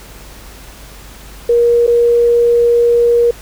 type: tone with dropouts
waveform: sine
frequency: 473.8 Hz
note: A#4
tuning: 28 cents sharp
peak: -7 dBFS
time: 1.49-3.31 s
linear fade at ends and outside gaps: 5 ms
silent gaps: 1.867-1.876 s
effects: added 50 Hz sine -36 dBFS peak until 3.41 s + pink hiss -37 dBFS RMS until 3.41 s